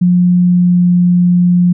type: tone with pitch glide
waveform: sine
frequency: 178.2 to 177.17 Hz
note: F3 to F3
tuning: +35 to +25 cents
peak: -6 dBFS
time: 0.01-1.73 s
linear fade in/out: 10 ms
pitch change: -10 cents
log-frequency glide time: 0.42-0.87 s
effects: none